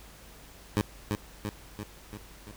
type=tone with echo; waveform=15% pulse; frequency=103.83 Hz; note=G#2; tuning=in tune; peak=-17 dBFS; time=0.77-0.81 s; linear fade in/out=0 ms; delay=340 ms; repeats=5; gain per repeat=-4 dB; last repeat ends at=2.51 s; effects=added 50 Hz sine -52 dBFS peak until 2.56 s + pink hiss -52 dBFS RMS until 2.56 s